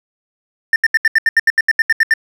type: tone bursts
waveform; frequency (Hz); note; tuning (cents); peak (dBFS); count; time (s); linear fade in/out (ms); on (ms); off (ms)
triangle; 1798; A6; +37; -6; 14; 0.73-2.138; 2; 30; 76
effects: none